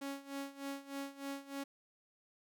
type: tone with tremolo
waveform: sawtooth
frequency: 277.2 Hz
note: C#4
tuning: in tune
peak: -35 dBFS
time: 0.01-1.64 s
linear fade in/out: 10 ms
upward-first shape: sine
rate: 3.3 Hz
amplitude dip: 85%
effects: none